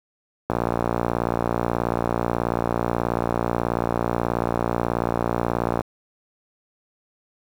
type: click train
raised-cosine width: 1 ms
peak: -7 dBFS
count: 311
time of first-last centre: 0.5-5.808 s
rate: 58.4 Hz
effects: high-pass 60 Hz 12 dB/octave + 7-bit